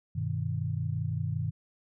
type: chord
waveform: sine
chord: G augmented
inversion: none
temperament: equal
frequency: 98 / 123.47 / 155.56 Hz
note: G2 / B2 / D#3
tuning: 0 / 0 / 0 cents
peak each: -33 dBFS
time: 0.15-1.51 s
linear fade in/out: 10 ms
effects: none